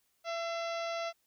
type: harmonic tone with a mistuned harmonic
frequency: 671 Hz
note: E5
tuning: 31 cents sharp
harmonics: 1 / 2 / 3 / 4 / 5 / 6 / 7 / 8 / 9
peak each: -35 / -41 / -45 / -47 / -49 / -51 / -52 / -53 / -54 dBFS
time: 0.24-1.13 s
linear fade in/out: 50 ms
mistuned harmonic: 3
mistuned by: +31 cents
effects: white hiss -75 dBFS RMS until 1.26 s